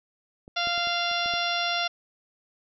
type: clicks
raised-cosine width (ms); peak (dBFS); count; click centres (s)
2; -32 / -27 / -32 / -31 / -36 / -30 / -28; 7; 0.479 / 0.672 / 0.778 / 0.872 / 1.114 / 1.26 / 1.338
type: harmonic tone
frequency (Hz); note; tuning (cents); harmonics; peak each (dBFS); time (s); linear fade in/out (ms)
694; F5; -11; 1 / 2 / 3 / 4 / 5 / 6 / 7 / 8; -30 / -31 / -35 / -32 / -31 / -36 / -38 / -36; 0.56-1.88; 10
effects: none